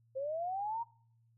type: linear sweep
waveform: sine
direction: up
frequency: 517 to 949 Hz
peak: -34 dBFS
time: 0.15-0.84 s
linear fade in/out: 20 ms
effects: noise-tail reverb RT60 0.6 s tail -23 dB re dry + added 115 Hz sine -66 dBFS peak until 1.37 s